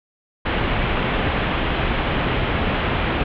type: low-pass noise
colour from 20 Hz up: pink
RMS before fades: -21 dBFS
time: 0.45-3.24 s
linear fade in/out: 10 ms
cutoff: 3300 Hz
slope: 48 dB/octave
effects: none